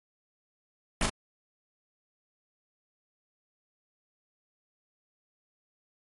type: noise with echo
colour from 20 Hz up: pink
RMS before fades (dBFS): -26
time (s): 1.01-1.06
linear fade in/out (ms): 2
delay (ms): 37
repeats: 1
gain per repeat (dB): -4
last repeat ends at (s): 1.097
effects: MP3 48 kbps